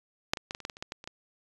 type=clicks; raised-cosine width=0.2 ms; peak=-7 / -19 / -18 / -19 / -28 / -16 / -22 / -30 / -18 / -19 / -28 / -21 dBFS; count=12; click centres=0.335 / 0.372 / 0.509 / 0.549 / 0.603 / 0.651 / 0.698 / 0.769 / 0.825 / 0.921 / 1.041 / 1.075 s; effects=resampled to 24000 Hz